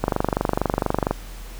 click train, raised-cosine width 1 ms, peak -5 dBFS, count 27, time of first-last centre 0.04-1.11 s, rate 24.3 Hz, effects added 41 Hz sine -35 dBFS peak until 1.59 s + pink hiss -43 dBFS RMS until 1.59 s

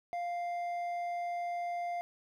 sine tone with hard clipping, 698.5 Hz, F5, in tune, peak -35 dBFS, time 0.13-2.01 s, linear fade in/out 0 ms, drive 5 dB, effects none

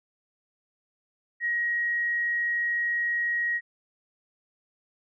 sine tone, 1893 Hz, A#6, 26 cents sharp, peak -24 dBFS, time 1.4-3.61 s, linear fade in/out 50 ms, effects none

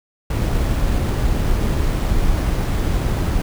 brown noise with sample-and-hold, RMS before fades -18 dBFS, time 0.3-3.42 s, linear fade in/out 5 ms, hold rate 11025 Hz, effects none

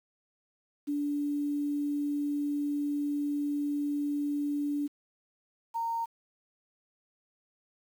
sine tone pair in turn, 290 / 920.7 Hz, D4 / A#5, -22 / -22 cents, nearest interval octave + minor sixth, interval 2000 cents, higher second, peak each -28 / -29 dBFS, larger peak first, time 0.87-4.88 / 5.74-6.06 s, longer first, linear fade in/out 20 ms, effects 9-bit

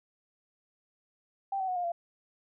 sine tone with pitch steps, 784 / 758.2 / 733.2 / 709 / 685.7 Hz, G5 / F#5 / F#5 / F5 / F5, 0 / +42 / -16 / +26 / -32 cents, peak -29 dBFS, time 1.52-1.92 s, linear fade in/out 5 ms, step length 80 ms, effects none

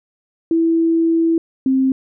sine tone pair in turn, 329.6 / 264.2 Hz, E4 / C4, 0 / +17 cents, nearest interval major third, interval 383 cents, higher first, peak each -12 dBFS, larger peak neither, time 0.51-1.38 / 1.66-1.92 s, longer first, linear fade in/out 2 ms, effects none

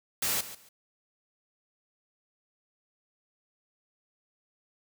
white noise with echo, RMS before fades -29 dBFS, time 0.22-0.41 s, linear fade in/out 5 ms, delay 140 ms, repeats 2, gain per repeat -14 dB, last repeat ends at 0.69 s, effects none

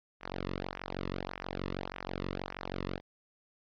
sawtooth tone with flanger, 46.25 Hz, F#1, in tune, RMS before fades -39 dBFS, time 0.2-3.01 s, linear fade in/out 50 ms, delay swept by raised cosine 0.22 to 1.32 ms, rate 1.7 Hz, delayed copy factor -0.95, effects resampled to 11025 Hz

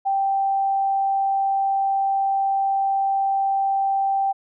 sine tone, 783 Hz, G5, 2 cents flat, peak -18 dBFS, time 0.05-4.33 s, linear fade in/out 20 ms, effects none

